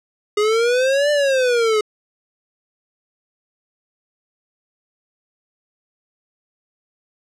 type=exponential two-way sweep; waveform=square; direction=up then down; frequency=411.3 to 595 to 420 Hz; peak=-15 dBFS; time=0.37-1.81 s; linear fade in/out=5 ms; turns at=1.11 s; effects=low-pass 7000 Hz 12 dB/octave